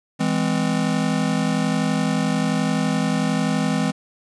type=chord; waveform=square; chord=E augmented; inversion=none; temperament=just; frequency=164.81 / 206 / 257.5 Hz; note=E3 / G#3 / B#3; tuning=0 / -14 / -28 cents; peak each=-24 dBFS; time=0.19-3.92 s; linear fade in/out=20 ms; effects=resampled to 22050 Hz + 9-bit